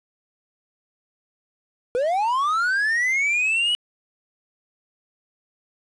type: linear sweep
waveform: triangle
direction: up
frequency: 470 to 2960 Hz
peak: -17 dBFS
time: 1.95-3.75 s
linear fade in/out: 0 ms
effects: resampled to 22050 Hz + 8-bit